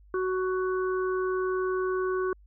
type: harmonic tone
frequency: 372.3 Hz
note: F#4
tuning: 11 cents sharp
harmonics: 1 / 3 / 4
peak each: -26 / -34 / -37 dBFS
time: 0.14-2.33 s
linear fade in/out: 2 ms
effects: added 50 Hz sine -52 dBFS peak until 2.46 s